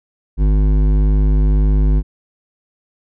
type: tone with hard clipping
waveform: sine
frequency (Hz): 50.9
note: G#1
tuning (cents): -34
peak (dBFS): -12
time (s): 0.37-2.03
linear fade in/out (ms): 50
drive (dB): 12
effects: none